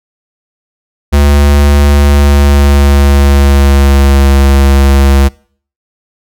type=tone with pitch glide; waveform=square; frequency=71.8 to 68.8 Hz; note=D2 to C#2; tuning=-39 to -12 cents; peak=-4 dBFS; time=1.12-5.29 s; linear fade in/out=20 ms; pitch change=-73 cents; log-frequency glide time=1.9-4.3 s; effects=noise-tail reverb RT60 0.5 s tail -24 dB re dry